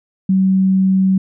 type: tone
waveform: sine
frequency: 190 Hz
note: F#3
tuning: 46 cents sharp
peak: -10 dBFS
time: 0.29-1.18 s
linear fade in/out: 5 ms
effects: none